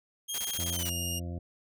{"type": "tone with pitch glide", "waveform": "15% pulse", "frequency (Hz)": [3236, 2833], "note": ["G#7", "F7"], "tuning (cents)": [-46, 24], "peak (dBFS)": -26, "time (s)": [0.28, 1.2], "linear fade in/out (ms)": 20, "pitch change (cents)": -230, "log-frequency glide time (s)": [0.72, 0.9]}
{"type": "noise bursts", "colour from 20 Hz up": "white", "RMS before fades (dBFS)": -37, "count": 9, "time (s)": [0.34, 0.896], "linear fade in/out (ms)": 2, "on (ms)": 44, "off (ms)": 20}
{"type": "harmonic tone", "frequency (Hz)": 86.5, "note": "F2", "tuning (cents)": -16, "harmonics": [1, 2, 3, 4, 6, 7, 8], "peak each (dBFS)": [-35, -41, -45, -47, -51, -52, -53], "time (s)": [0.58, 1.39], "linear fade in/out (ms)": 10}
{"effects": []}